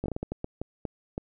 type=slowing click train; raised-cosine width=2 ms; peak=-18 dBFS; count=11; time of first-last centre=0.04-1.179 s; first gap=18 ms; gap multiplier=1.38; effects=none